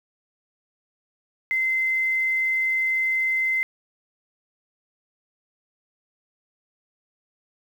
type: tone with quantisation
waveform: sine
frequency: 2067 Hz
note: C7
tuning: 22 cents flat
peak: -20 dBFS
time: 1.51-3.63 s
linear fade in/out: 0 ms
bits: 8
effects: none